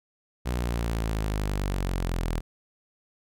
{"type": "linear sweep", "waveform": "sawtooth", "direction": "down", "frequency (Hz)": [61.74, 40], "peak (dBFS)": -22, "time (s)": [0.45, 2.41], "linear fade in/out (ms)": 20, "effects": []}